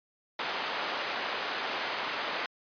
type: band-pass noise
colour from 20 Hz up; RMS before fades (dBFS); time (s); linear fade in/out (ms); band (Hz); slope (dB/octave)
pink; -34; 0.39-2.46; 2; 610 to 3700; 12
effects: resampled to 11025 Hz